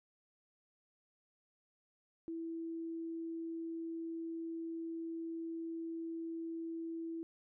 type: tone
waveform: sine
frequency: 329.6 Hz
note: E4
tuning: in tune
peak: -39 dBFS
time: 2.28-7.23 s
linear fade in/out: 0 ms
effects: none